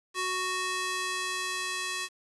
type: tone with high-pass filter sweep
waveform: square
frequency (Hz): 370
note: F#4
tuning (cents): 0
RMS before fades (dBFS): -32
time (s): 0.14-2.09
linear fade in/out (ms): 50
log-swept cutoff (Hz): 920 to 1800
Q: 0.72
effects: resampled to 24000 Hz + 8-bit